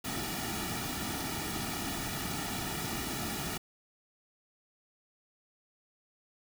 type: noise with comb filter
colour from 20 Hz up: pink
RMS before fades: -36 dBFS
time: 0.04-3.58 s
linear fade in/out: 10 ms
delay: 1.9 ms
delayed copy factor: -0.75
effects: none